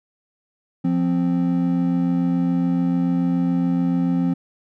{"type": "tone pair together", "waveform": "triangle", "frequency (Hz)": [174.6, 261.6], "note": ["F3", "C4"], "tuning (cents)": [0, 0], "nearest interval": "perfect fifth", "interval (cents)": 700, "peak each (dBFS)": -18, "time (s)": [0.84, 4.34], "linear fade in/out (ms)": 10, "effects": []}